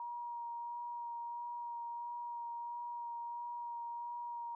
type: tone with vibrato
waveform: sine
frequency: 948 Hz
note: A#5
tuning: 29 cents sharp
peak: -40 dBFS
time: 0-4.55 s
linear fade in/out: 2 ms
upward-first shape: sine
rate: 1.5 Hz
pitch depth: 12 cents each way
effects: none